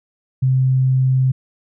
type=tone; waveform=sine; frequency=130.5 Hz; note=C3; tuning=4 cents flat; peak=-12 dBFS; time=0.42-1.32 s; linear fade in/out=10 ms; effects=none